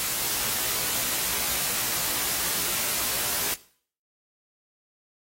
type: noise with comb filter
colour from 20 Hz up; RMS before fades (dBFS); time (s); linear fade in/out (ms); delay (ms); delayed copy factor
white; -27; 0-3.54; 0; 17; +0.8
effects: noise-tail reverb RT60 0.5 s tail -18 dB re dry + AAC 48 kbps